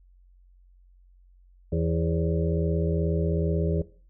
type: harmonic tone with a mistuned harmonic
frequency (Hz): 82.41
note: E2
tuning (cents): 0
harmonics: 1 / 2 / 4 / 5 / 6 / 7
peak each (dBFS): -27 / -27 / -35 / -31 / -37 / -35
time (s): 1.72-3.82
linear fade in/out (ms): 5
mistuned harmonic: 6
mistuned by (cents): +89
effects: noise-tail reverb RT60 0.4 s tail -17 dB re dry + added 45 Hz sine -53 dBFS peak until 4.09 s